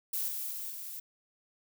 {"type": "noise with level steps", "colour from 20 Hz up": "violet", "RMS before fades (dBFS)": [-33, -37, -39, -42], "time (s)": [0.13, 1], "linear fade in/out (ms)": 5, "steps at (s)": [0.28, 0.51, 0.7], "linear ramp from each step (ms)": 2, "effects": []}